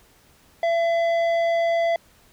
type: tone with tanh clipping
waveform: sine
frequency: 673 Hz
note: E5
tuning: 36 cents sharp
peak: -20 dBFS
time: 0.63-1.96 s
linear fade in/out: 2 ms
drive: 10 dB
effects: pink hiss -56 dBFS RMS until 2.32 s